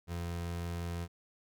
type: tone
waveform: 30% pulse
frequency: 85.8 Hz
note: F2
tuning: 30 cents flat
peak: -33 dBFS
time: 0.07-1.08 s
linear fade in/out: 50 ms
effects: none

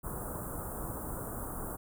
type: band-stop noise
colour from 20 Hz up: pink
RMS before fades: -39 dBFS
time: 0.03-1.77 s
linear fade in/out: 20 ms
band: 1400 to 8500 Hz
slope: 48 dB/octave
effects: none

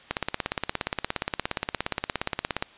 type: click train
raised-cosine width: 0.3 ms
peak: -9 dBFS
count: 44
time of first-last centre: 0.11-2.625 s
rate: 17.1 Hz
effects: white hiss -51 dBFS RMS until 2.77 s + resampled to 8000 Hz

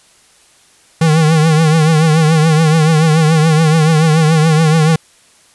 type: tone with vibrato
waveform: square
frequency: 158.2 Hz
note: D#3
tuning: 29 cents sharp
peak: -8 dBFS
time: 1.01-4.96 s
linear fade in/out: 5 ms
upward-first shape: triangle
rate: 7 Hz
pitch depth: 87 cents each way
effects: white hiss -48 dBFS RMS until 5.54 s + resampled to 24000 Hz

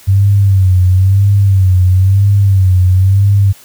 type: tone with vibrato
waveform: sine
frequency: 95.8 Hz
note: G2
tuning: 39 cents flat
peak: -5 dBFS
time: 0.07-3.53 s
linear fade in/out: 20 ms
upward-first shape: sine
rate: 1 Hz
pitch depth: 84 cents each way
effects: white hiss -40 dBFS RMS until 3.64 s

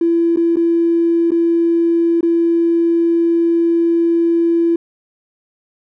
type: tone with dropouts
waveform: triangle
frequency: 336.4 Hz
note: E4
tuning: 35 cents sharp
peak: -7 dBFS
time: 0.01-4.76 s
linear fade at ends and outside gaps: 5 ms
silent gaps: 0.361-0.371 / 0.559-0.568 / 1.307-1.317 / 2.209-2.229 s
effects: tanh soft clip ceiling -9 dBFS

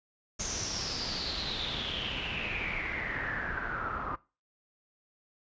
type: noise with low-pass filter sweep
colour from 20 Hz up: pink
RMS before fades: -35 dBFS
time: 0.39-4.16 s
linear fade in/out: 10 ms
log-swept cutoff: 6500 to 1200 Hz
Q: 8.2
effects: noise-tail reverb RT60 0.3 s tail -20 dB re dry + resampled to 16000 Hz

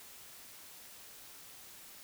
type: silence
effects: white hiss -53 dBFS RMS until 2.03 s

